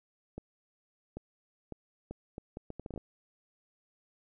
accelerating click train, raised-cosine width 2 ms, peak -27 dBFS, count 13, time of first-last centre 0.38-2.977 s, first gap 790 ms, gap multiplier 0.7, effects none

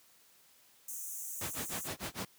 pink high-pass noise, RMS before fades -42 dBFS, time 0.88-1.88 s, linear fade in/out 5 ms, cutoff 6100 Hz, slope 96 dB/octave
pink noise with tremolo, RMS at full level -37 dBFS, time 1.41-2.25 s, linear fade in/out 2 ms, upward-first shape sine, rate 6.6 Hz, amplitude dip 100%
effects white hiss -64 dBFS RMS until 2.38 s + high-pass 100 Hz 12 dB/octave

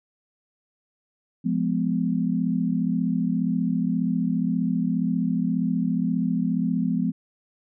sine chord, F diminished, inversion none, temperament just, 174.61 / 209.5 / 251.4 Hz, F3 / Ab3 / Cb4, 0 / +15 / +31 cents, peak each -25 / -26 / -25 dBFS, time 1.44-7.12 s, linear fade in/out 20 ms, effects none

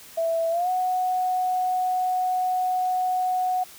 sine tone with pitch glide, 660 to 736.6 Hz, E5 to F#5, +2 to -8 cents, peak -21 dBFS, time 0.17-3.64 s, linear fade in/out 10 ms, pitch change +190 cents, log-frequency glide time 0.5-0.69 s, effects white hiss -46 dBFS RMS until 3.78 s

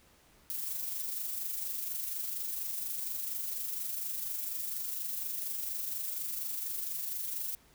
violet noise with amplitude modulation, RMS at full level -35 dBFS, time 0.5-7.55 s, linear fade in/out 0 ms, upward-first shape sine, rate 24.2 Hz, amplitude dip 40%, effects pink hiss -63 dBFS RMS until 7.74 s

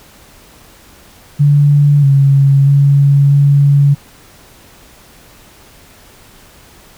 sine tone with pitch steps, 144.6 / 138.3 / 140.7 / 141.8 Hz, D3 / C#3 / C#3 / C#3, -27 / -4 / +26 / +40 cents, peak -5 dBFS, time 1.39-3.95 s, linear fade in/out 20 ms, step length 640 ms, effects pink hiss -42 dBFS RMS until 6.97 s

